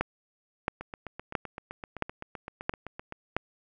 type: two click trains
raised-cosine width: 0.5 ms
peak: -11 / -23 dBFS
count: 6 / 19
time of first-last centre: 0.01-3.366 / 0.81-3.124 s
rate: 1.49 / 7.78 Hz
effects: none